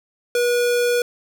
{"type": "tone", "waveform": "square", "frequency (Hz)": 483.9, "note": "B4", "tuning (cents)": -35, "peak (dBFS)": -17, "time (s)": [0.35, 1.02], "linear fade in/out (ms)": 2, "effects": []}